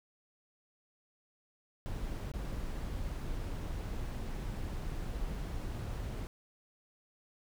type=noise with dropouts; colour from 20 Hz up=brown; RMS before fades=-38 dBFS; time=1.86-6.27 s; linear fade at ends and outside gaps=0 ms; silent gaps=2.317-2.338 s; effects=none